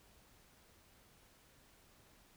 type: silence
effects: pink hiss -66 dBFS RMS until 2.36 s